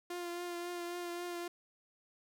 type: tone with vibrato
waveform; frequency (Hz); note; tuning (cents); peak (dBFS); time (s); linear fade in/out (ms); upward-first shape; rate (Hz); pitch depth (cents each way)
sawtooth; 349.2; F4; 0; -35; 0.1-1.48; 5; triangle; 3.7; 24
effects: none